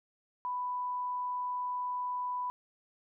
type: tone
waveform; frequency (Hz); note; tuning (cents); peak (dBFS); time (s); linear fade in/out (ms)
sine; 992; B5; +7; -32; 0.45-2.5; 0
effects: none

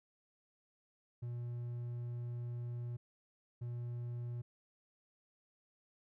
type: tone bursts at uneven times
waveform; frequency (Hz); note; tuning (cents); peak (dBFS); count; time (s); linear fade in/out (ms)
triangle; 120.2; B2; -46; -37; 2; 1.22-2.97 / 3.61-4.42; 10
effects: none

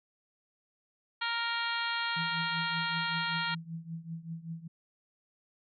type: harmonic tone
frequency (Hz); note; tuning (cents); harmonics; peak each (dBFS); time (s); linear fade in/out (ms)
466.2; A#4; 0; 2 / 3 / 4 / 5 / 6 / 7 / 8 / 9; -37 / -35 / -38 / -41 / -42 / -39 / -45 / -40; 1.21-3.55; 10
type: tone with tremolo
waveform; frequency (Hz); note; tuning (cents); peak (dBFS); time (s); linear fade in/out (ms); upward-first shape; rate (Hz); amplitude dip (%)
sine; 164.81; E3; 0; -34; 2.16-4.68; 10; triangle; 5.2; 90
effects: none

